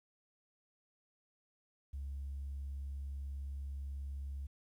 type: tone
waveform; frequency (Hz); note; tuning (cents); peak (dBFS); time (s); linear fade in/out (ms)
sine; 69.3; C#2; 0; -38; 1.93-4.47; 10
effects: tanh soft clip ceiling -36 dBFS + 12-bit